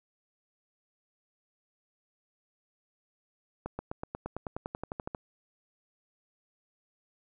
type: accelerating click train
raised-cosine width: 1 ms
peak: -21 dBFS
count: 16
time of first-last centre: 3.66-5.148 s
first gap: 130 ms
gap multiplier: 0.96
effects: none